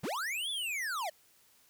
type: linear two-way sweep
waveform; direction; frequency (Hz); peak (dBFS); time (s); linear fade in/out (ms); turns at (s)
square; up then down; 92.5 to 3520 to 577; -34; 0.03-1.1; 10; 0.5
effects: white hiss -65 dBFS RMS until 1.69 s